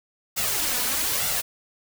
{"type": "noise with flanger", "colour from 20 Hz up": "white", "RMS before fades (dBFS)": -25, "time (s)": [0.36, 1.42], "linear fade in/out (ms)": 20, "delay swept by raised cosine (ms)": [1.4, 4.1], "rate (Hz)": 1.1, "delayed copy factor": 0.65, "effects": []}